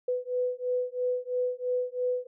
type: beating tone pair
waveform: sine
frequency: 496.9 / 499.9 Hz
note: B4 / B4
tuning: +11 / +21 cents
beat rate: 3 Hz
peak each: -30 dBFS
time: 0.08-2.27 s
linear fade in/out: 5 ms
effects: none